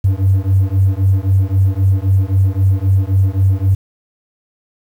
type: beating tone pair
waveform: triangle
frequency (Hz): 94.3 / 98.1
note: F#2 / G2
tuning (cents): +33 / +2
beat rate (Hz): 3.8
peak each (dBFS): -10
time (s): 0.04-3.75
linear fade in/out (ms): 10
effects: tanh soft clip ceiling -5 dBFS + 7-bit